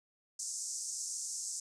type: band-pass noise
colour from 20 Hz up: white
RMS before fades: -40 dBFS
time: 0.39-1.6 s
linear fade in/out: 5 ms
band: 5500 to 8600 Hz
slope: 48 dB/octave
effects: none